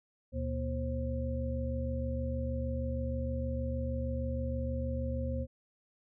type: tone cluster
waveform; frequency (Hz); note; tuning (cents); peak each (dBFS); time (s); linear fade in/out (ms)
sine; 74.2 / 120.6 / 239.9 / 531; D2 / B2 / A#3 / C5; +18 / -41 / +50 / +25; -34 / -39 / -39 / -39; 0.32-5.47; 50
effects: none